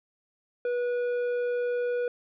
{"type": "tone with tanh clipping", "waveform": "sine", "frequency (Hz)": 487, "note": "B4", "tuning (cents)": -24, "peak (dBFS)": -27, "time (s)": [0.65, 2.08], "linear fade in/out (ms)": 2, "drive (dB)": 8, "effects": []}